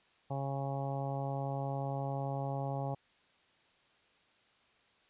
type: harmonic tone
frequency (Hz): 137.6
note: C#3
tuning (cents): -12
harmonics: 1 / 2 / 3 / 4 / 5 / 6 / 7 / 8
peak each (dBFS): -36 / -45 / -47 / -42 / -43 / -42 / -53 / -53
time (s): 0.3-2.95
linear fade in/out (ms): 10
effects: white hiss -68 dBFS RMS until 5.09 s + resampled to 8000 Hz